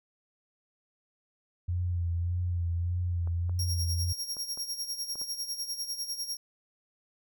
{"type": "tone with vibrato", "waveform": "sine", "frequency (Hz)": 87.1, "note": "F2", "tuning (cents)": -4, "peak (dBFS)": -27, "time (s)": [1.68, 4.13], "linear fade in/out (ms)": 10, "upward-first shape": "sine", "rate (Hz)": 1.7, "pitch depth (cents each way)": 40}
{"type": "clicks", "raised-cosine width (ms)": 1, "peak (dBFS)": -34, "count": 6, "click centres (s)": [3.274, 3.495, 4.368, 4.575, 5.156, 5.215]}
{"type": "tone with tremolo", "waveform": "sawtooth", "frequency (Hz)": 5588, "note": "F8", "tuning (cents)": 0, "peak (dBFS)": -28, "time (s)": [3.59, 6.37], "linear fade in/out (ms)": 2, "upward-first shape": "sine", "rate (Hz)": 10, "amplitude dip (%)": 70}
{"effects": []}